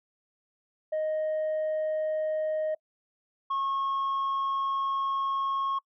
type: tone pair in turn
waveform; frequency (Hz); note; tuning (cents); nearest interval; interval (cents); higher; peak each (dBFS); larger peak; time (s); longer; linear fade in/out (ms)
sine; 622.3 / 1090.1; D#5 / C#6; 0 / -29; minor seventh; 971; second; -24; neither; 0.92-2.75 / 3.5-5.79; second; 10
effects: noise-tail reverb RT60 0.1 s tail -26 dB re dry + tanh soft clip ceiling -25 dBFS